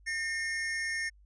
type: tone pair together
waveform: square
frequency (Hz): 1818 / 2148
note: A#6 / C7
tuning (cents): -44 / +45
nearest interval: minor third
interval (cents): 289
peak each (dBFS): -33 / -38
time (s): 0.06-1.1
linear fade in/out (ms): 20
effects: added 50 Hz sine -56 dBFS peak until 1.25 s + resampled to 22050 Hz